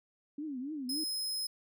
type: tone with vibrato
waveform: sine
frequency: 279.1 Hz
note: C#4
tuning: 12 cents sharp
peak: -36 dBFS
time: 0.38-1.04 s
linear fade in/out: 5 ms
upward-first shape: triangle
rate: 3.6 Hz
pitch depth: 240 cents each way
type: tone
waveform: sawtooth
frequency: 5120 Hz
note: D#8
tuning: 49 cents sharp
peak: -31 dBFS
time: 0.89-1.47 s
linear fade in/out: 5 ms
effects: none